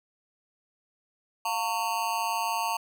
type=tone with amplitude modulation; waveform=square; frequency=909 Hz; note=A#5; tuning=44 cents flat; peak=-23 dBFS; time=1.45-2.77 s; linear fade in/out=5 ms; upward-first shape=sine; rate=206 Hz; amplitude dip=100%; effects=none